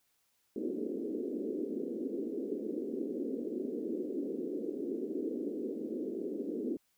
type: band-pass noise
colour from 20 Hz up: pink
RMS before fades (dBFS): -37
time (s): 0.56-6.77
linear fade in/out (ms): 2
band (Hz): 240 to 450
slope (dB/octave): 48
effects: white hiss -75 dBFS RMS until 6.97 s